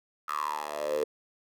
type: tone with high-pass filter sweep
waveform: 10% pulse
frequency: 74.9 Hz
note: D2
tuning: 35 cents sharp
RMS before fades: -32 dBFS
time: 0.28-1.04 s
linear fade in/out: 5 ms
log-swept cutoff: 1300 to 450 Hz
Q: 9.7
effects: none